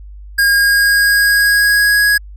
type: tone with pitch glide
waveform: square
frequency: 1624 to 1662 Hz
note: G#6 to G#6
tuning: -39 to +1 cents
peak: -9 dBFS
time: 0.38-2.18 s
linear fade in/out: 10 ms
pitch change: +40 cents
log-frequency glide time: 0.5-2.03 s
effects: added 50 Hz sine -30 dBFS peak until 2.36 s + MP3 96 kbps